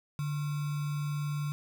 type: tone with sample-and-hold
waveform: sine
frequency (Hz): 146.83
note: D3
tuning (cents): 0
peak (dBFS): -30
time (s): 0.19-1.52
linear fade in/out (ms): 0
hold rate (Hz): 1225
effects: none